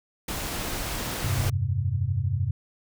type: noise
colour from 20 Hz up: pink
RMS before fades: -31 dBFS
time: 0.28-1.5 s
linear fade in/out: 5 ms
type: chord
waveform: sine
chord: F suspended second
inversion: none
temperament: equal with one note detuned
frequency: 87.31 / 100 / 130.81 Hz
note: F2 / G2 / C3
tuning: 0 / +35 / 0 cents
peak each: -29 / -26 / -28 dBFS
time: 1.24-2.51 s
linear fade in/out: 5 ms
effects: none